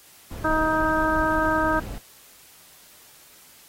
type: noise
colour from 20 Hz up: brown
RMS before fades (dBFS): -32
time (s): 0.31-1.98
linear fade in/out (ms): 0
type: harmonic tone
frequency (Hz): 314.3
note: D#4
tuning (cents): +18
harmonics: 1 / 2 / 3 / 4 / 5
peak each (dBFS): -26 / -26 / -26 / -26 / -26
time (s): 0.44-1.8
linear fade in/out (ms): 10
effects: white hiss -51 dBFS RMS until 3.68 s + AAC 48 kbps